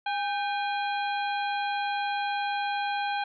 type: harmonic tone with a mistuned harmonic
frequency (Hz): 814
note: G#5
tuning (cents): -35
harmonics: 1 / 2 / 3 / 4 / 5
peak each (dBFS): -28 / -34 / -38 / -40 / -42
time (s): 0.06-3.24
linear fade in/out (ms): 5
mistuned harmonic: 2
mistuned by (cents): -84
effects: none